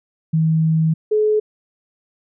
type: tone pair in turn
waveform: sine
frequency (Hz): 159.9 / 426.9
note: D#3 / G#4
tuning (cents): +48 / +48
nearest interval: octave + perfect fourth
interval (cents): 1700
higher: second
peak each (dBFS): -13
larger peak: neither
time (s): 0.33-0.94 / 1.11-1.4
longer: first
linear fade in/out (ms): 10
effects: none